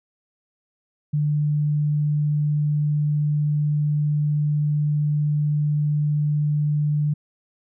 sine tone, 148.7 Hz, D3, 22 cents sharp, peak -18 dBFS, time 1.13-7.14 s, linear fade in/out 10 ms, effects none

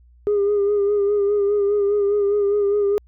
sine tone with vibrato, 407.3 Hz, G#4, 34 cents flat, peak -14 dBFS, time 0.27-2.98 s, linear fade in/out 0 ms, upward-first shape sine, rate 4.9 Hz, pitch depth 38 cents each way, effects tanh soft clip ceiling -13 dBFS + added 60 Hz sine -48 dBFS peak until 3.07 s

